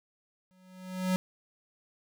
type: tone with exponential growth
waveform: square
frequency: 185 Hz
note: F#3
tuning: in tune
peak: -24 dBFS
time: 0.51-1.16 s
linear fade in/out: 0 ms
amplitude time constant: 140 ms
effects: none